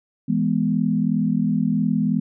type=chord; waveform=sine; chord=E major; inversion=none; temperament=equal; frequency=164.81 / 207.7 / 246.9 Hz; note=E3 / G#3 / B3; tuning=0 / 0 / 0 cents; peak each=-23 / -21 / -22 dBFS; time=0.28-2.2 s; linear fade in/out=10 ms; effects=none